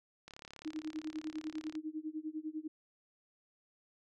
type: click train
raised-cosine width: 0.2 ms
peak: -32 dBFS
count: 53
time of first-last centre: 0.28-1.753 s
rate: 35.3 Hz
type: tone with tremolo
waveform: sine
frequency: 311.1 Hz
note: D#4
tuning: in tune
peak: -35 dBFS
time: 0.65-2.68 s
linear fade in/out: 10 ms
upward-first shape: sine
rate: 10 Hz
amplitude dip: 95%
effects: none